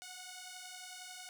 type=beating tone pair; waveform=5% pulse; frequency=729 / 740 Hz; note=F#5 / F#5; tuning=-26 / 0 cents; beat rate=11 Hz; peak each=-38 / -39 dBFS; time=0.02-1.29 s; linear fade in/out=0 ms; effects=none